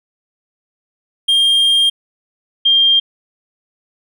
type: tone pair in turn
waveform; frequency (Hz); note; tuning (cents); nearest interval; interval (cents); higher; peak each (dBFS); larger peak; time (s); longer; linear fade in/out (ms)
triangle / sine; 3209 / 3198; G7 / G7; +40 / +34; unison; 6; first; -8; neither; 1.28-1.9 / 2.65-3; first; 10
effects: none